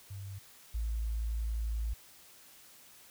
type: tone pair in turn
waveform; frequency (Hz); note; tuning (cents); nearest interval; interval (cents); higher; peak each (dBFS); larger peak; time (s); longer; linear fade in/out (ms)
sine; 98 / 55.55; G2 / A1; 0 / +17; minor seventh; 983; first; -40 / -31; second; 0.1-0.39 / 0.74-1.94; second; 10
effects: white hiss -57 dBFS RMS until 3.1 s